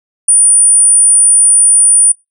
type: tone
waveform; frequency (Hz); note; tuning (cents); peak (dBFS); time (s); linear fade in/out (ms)
sine; 9397; D9; 0; -4; 0.28-2.12; 5
effects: noise-tail reverb RT60 0.2 s tail -20 dB re dry